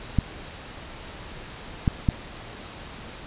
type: clicks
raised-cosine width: 5 ms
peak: -7 dBFS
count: 3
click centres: 0.187 / 1.878 / 2.088 s
effects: pink hiss -40 dBFS RMS until 3.26 s + resampled to 8000 Hz